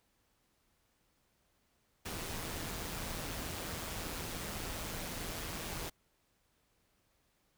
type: noise with amplitude modulation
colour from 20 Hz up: pink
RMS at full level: -39 dBFS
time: 2.05-5.9 s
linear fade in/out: 10 ms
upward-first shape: sine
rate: 165 Hz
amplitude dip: 45%
effects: pink hiss -75 dBFS RMS until 7.57 s